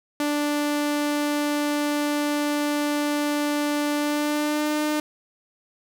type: tone with pitch glide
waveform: sawtooth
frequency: 293.7 to 302 Hz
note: D4 to D4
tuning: 0 to +48 cents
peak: -18 dBFS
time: 0.2-5 s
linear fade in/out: 2 ms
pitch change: +48 cents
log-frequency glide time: 3.97-4.84 s
effects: none